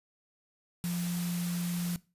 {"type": "tone in noise", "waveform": "sine", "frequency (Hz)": 174.61, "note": "F3", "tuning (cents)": 0, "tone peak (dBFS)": -30, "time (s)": [0.84, 1.96], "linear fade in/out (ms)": 0, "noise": "white", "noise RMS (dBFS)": -41, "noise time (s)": [0.84, 1.96], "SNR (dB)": 8, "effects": ["noise-tail reverb RT60 0.3 s tail -20 dB re dry", "resampled to 32000 Hz"]}